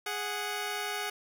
10% pulse tone pair together, 414.7 / 739 Hz, G#4 / F#5, -3 / -2 cents, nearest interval minor seventh, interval 1001 cents, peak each -27 dBFS, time 0.06-1.1 s, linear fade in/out 5 ms, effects none

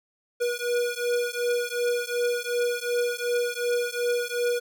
square beating tone pair, 481.4 / 484.1 Hz, B4 / B4, -44 / -35 cents, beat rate 2.7 Hz, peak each -28 dBFS, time 0.4-4.6 s, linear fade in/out 20 ms, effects none

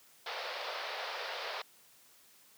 pink band-pass noise, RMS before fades -40 dBFS, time 0.26-1.62 s, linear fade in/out 5 ms, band 470 to 5000 Hz, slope 48 dB/octave, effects white hiss -62 dBFS RMS until 2.57 s + high-pass 100 Hz 12 dB/octave

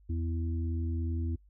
harmonic tone, 82.8 Hz, E2, 8 cents sharp, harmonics 1 / 3 / 4, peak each -30 / -40 / -42 dBFS, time 0.09-1.36 s, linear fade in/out 10 ms, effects noise-tail reverb RT60 0.1 s tail -22 dB re dry + added 50 Hz sine -57 dBFS peak until 1.49 s

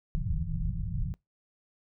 pink low-pass noise, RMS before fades -31 dBFS, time 0.15-1.14 s, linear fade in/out 0 ms, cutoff 180 Hz, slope 96 dB/octave, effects noise-tail reverb RT60 0.2 s tail -25 dB re dry

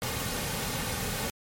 pink noise with comb filter, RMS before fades -32 dBFS, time 0.02-1.3 s, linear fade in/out 0 ms, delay 3 ms, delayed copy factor -0.5, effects MP3 64 kbps

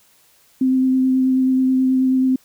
sine tone with vibrato, 260 Hz, C4, 11 cents flat, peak -13 dBFS, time 0.61-2.36 s, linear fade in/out 5 ms, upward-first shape sine, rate 9.3 Hz, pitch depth 12 cents each way, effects white hiss -55 dBFS RMS until 2.44 s

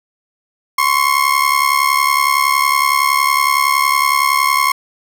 30% pulse ring-modulated tone, 1075 Hz, C6, 47 cents sharp, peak -6 dBFS, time 0.78-4.72 s, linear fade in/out 5 ms, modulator 35.4 Hz, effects 7-bit

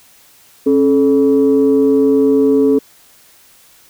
sine tone pair together, 272.6 / 432.7 Hz, C#4 / A4, -29 / -29 cents, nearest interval minor sixth, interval 800 cents, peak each -10 dBFS, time 0.66-2.79 s, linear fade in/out 10 ms, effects tanh soft clip ceiling -3 dBFS + white hiss -47 dBFS RMS until 3.89 s

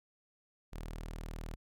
sawtooth tone, 39.73 Hz, D#1, 37 cents sharp, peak -37 dBFS, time 0.72-1.56 s, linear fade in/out 20 ms, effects none

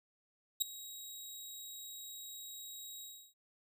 15% pulse tone with ADSR envelope, 3816 Hz, A#7, 40 cents sharp, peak -19 dBFS, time 0.6-3.34 s, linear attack 20 ms, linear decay 4 ms, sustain -20 dB, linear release 320 ms, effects none

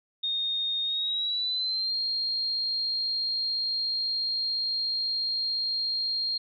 sine tone with pitch glide, 3694 to 4219 Hz, A#7 to C8, -16 to +14 cents, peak -26 dBFS, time 0.23-6.38 s, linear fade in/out 10 ms, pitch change +230 cents, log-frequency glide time 0.83-1.96 s, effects none

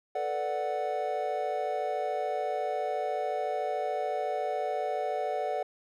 triangle chord, B minor seventh, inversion third, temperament equal, 440 / 493.9 / 587.3 / 740 Hz, A4 / B4 / D5 / F#5, 0 / 0 / 0 / 0 cents, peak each -34 / -36 / -32 / -30 dBFS, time 0.15-5.63 s, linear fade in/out 5 ms, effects none

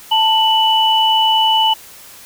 sine tone pair together, 884.5 / 2968 Hz, A5 / F#7, +9 / +5 cents, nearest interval octave + major sixth, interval 2096 cents, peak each -13 dBFS, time 0.11-1.74 s, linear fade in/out 10 ms, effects white hiss -39 dBFS RMS until 2.25 s

